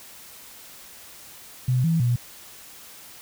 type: tone with pitch steps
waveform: sine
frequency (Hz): 126.7 / 164.5 / 121.2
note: B2 / E3 / B2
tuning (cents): +45 / -3 / -32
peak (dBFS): -18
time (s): 1.68-2.16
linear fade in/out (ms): 5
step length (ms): 160
effects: white hiss -45 dBFS RMS until 3.21 s